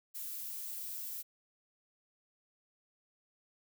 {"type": "noise", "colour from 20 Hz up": "violet", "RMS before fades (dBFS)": -42, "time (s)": [0.14, 1.23], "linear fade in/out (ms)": 20, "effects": []}